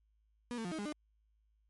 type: tone with pitch steps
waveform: 35% pulse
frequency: 242.1 / 225.1 / 177 / 316.8 / 204.9 / 301 Hz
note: B3 / A3 / F3 / D#4 / G#3 / D4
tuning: -34 / +40 / +23 / +31 / -23 / +43 cents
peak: -36 dBFS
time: 0.51-0.924 s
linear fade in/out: 0 ms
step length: 69 ms
effects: added 53 Hz sine -70 dBFS peak until 1.69 s + MP3 48 kbps